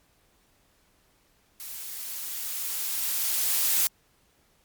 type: noise with level ramp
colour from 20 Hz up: blue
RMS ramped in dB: -39 to -22 dBFS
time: 1.6-3.87 s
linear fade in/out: 0 ms
effects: pink hiss -65 dBFS RMS until 4.64 s + MP3 96 kbps